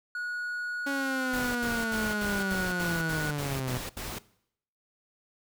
triangle tone with pitch glide, 1456 to 1467 Hz, F#6 to F#6, -28 to -15 cents, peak -30 dBFS, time 0.15-3.31 s, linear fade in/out 2 ms, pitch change +13 cents, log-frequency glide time 2.43-3.13 s
sawtooth linear sweep, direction down, 280 to 123.4 Hz, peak -26 dBFS, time 0.86-3.78 s, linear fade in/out 10 ms
pink noise bursts, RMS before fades -37 dBFS, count 10, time 1.33-4.187 s, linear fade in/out 5 ms, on 220 ms, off 73 ms
effects noise-tail reverb RT60 0.7 s tail -20 dB re dry

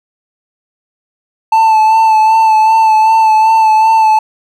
triangle tone with vibrato, 880 Hz, A5, in tune, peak -3 dBFS, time 1.52-4.19 s, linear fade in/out 5 ms, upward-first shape sine, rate 2.6 Hz, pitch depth 26 cents each way, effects none

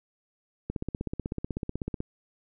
click train, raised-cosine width 3 ms, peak -18 dBFS, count 22, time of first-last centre 0.7-2.004 s, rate 16.1 Hz, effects none

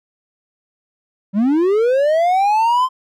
triangle linear sweep, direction up, 186.7 to 1046.5 Hz, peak -10 dBFS, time 1.33-2.89 s, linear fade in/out 50 ms, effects none

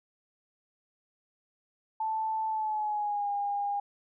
sine tone with pitch glide, 879 to 810.7 Hz, A5 to G#5, -2 to -42 cents, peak -28 dBFS, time 2-3.8 s, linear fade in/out 5 ms, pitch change -140 cents, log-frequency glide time 2.48-3.3 s, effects none

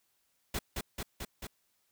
pink noise with echo, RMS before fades -34 dBFS, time 0.54-0.59 s, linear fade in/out 5 ms, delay 220 ms, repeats 4, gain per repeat -2 dB, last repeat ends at 1.47 s, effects white hiss -75 dBFS RMS until 1.91 s

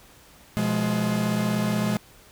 45% pulse chord, F diminished, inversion second, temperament equal with one note detuned, 123.47 / 174.61 / 210.6 Hz, Cb3 / F3 / Ab3, 0 / 0 / +24 cents, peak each -29 / -29 / -24 dBFS, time 0.57-1.97 s, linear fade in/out 0 ms, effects pink hiss -52 dBFS RMS until 2.31 s

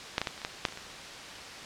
clicks, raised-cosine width 0.2 ms, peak -8 / -11 / -12 / -27 / -25 / -13 / -7 / -24 / -26 / -22 dBFS, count 10, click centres 0.181 / 0.216 / 0.272 / 0.378 / 0.417 / 0.449 / 0.652 / 0.686 / 0.724 / 0.774 s, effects white hiss -42 dBFS RMS until 1.65 s + low-pass 5000 Hz 12 dB/octave

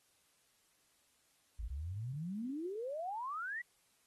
sine exponential sweep, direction up, 51.9 to 1990 Hz, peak -38 dBFS, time 1.59-3.62 s, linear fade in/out 10 ms, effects white hiss -73 dBFS RMS until 4.06 s + AAC 32 kbps

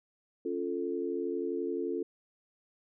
sine chord, Db augmented, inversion none, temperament equal, 277.2 / 349.2 / 440 Hz, Db4 / F4 / A4, 0 / 0 / 0 cents, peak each -37 / -34 / -35 dBFS, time 0.45-2.03 s, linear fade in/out 5 ms, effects none

